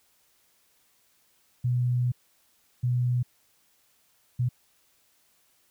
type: tone bursts at uneven times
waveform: sine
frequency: 123.47 Hz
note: B2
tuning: in tune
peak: -22 dBFS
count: 3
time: 1.64-2.12 / 2.83-3.23 / 4.39-4.49 s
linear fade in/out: 10 ms
effects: white hiss -66 dBFS RMS until 5.7 s